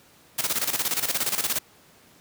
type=noise with tremolo; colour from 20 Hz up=white; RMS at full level=-24 dBFS; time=0.38-1.59 s; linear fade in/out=10 ms; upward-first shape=square; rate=17 Hz; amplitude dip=70%; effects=pink hiss -55 dBFS RMS until 2.2 s + high-pass 100 Hz 12 dB/octave